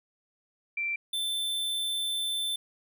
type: tone pair in turn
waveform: sine / square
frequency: 2349 / 3539 Hz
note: D7 / A7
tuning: 0 / +9 cents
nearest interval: perfect fifth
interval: 709 cents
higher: second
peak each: -28 / -29 dBFS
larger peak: first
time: 0.77-0.96 / 1.13-2.56 s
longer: second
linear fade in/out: 5 ms
effects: none